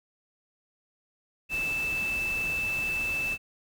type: tone in noise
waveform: sine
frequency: 2637 Hz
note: E7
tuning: in tune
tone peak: -27 dBFS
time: 1.49-3.38 s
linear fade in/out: 50 ms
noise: pink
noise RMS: -40 dBFS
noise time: 1.49-3.38 s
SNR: +10 dB
effects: none